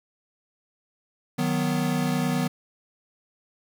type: chord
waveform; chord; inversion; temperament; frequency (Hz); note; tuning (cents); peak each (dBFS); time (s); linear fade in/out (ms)
square; B major; first; equal; 155.56 / 185 / 246.9; D#3 / F#3 / B3; 0 / 0 / 0; -28 / -29 / -27; 1.38-2.48; 10
effects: 9-bit